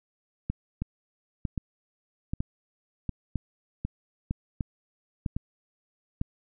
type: two click trains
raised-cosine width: 5 ms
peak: -17 / -16 dBFS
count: 7 / 7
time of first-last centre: 0.82-5.365 / 0.5-6.214 s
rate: 1.32 / 1.05 Hz
effects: none